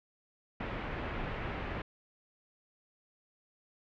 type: low-pass noise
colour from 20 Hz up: pink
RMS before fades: -38 dBFS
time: 0.6-1.82 s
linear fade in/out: 5 ms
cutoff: 2600 Hz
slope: 24 dB/octave
effects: none